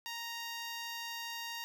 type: tone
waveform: 10% pulse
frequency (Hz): 932.3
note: A#5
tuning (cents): 0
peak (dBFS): -31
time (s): 0.06-1.64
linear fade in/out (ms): 0
effects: none